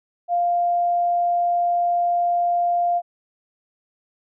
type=tone; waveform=sine; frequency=698.5 Hz; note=F5; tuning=in tune; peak=-17 dBFS; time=0.28-3.02 s; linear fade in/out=50 ms; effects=none

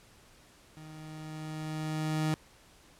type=tone with level ramp; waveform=30% pulse; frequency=155.56 Hz; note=D#3; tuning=in tune; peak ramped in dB=-44 to -24 dBFS; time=0.77-2.34 s; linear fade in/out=0 ms; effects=pink hiss -59 dBFS RMS until 2.99 s + low-pass 11000 Hz 12 dB/octave

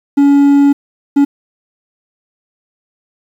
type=tone bursts at uneven times; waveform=triangle; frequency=282.5 Hz; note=C#4; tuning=33 cents sharp; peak=-3 dBFS; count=2; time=0.17-0.73 / 1.16-1.25 s; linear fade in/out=10 ms; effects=7-bit

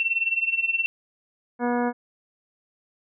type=tone with tremolo; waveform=sine; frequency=2702 Hz; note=E7; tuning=42 cents sharp; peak=-18 dBFS; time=0-0.86 s; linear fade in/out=0 ms; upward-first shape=sine; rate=19 Hz; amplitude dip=80%
type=harmonic tone; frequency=242.3 Hz; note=B3; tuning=33 cents flat; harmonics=1 / 2 / 3 / 4 / 5 / 6 / 7 / 9; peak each=-24 / -27 / -29 / -31 / -39 / -36 / -37 / -44 dBFS; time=1.59-1.93 s; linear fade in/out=50 ms
effects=none

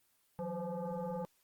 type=tone with frequency modulation; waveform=sine; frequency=163 Hz; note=E3; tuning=19 cents flat; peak=-36 dBFS; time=0.39-1.25 s; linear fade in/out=0 ms; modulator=345 Hz; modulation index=2; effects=white hiss -73 dBFS RMS until 1.43 s + Opus 24 kbps

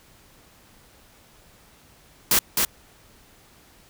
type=noise with echo; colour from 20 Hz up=white; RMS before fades=-18 dBFS; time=2.31-2.39 s; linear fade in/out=2 ms; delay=260 ms; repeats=1; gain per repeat=-3 dB; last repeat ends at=2.65 s; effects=pink hiss -54 dBFS RMS until 3.89 s

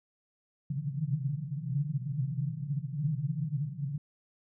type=band-pass noise; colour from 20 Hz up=white; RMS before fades=-33 dBFS; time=0.7-3.98 s; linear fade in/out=5 ms; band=130 to 160 Hz; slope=96 dB/octave; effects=none

